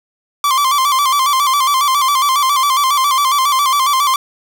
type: tone with vibrato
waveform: 45% pulse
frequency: 1100 Hz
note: C#6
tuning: 14 cents flat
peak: -11 dBFS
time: 0.44-4.16 s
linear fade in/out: 2 ms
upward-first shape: square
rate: 7.3 Hz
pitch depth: 84 cents each way
effects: none